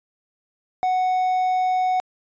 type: tone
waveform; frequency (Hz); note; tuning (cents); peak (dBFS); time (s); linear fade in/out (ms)
triangle; 740; F#5; 0; -16; 0.83-2; 0
effects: resampled to 16000 Hz